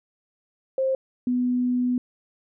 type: tone pair in turn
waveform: sine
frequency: 529 / 248.1 Hz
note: C5 / B3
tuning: +19 / +8 cents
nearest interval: octave + minor second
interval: 1311 cents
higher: first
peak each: -20 dBFS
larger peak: neither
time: 0.78-0.95 / 1.27-1.98 s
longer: second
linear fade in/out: 2 ms
effects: none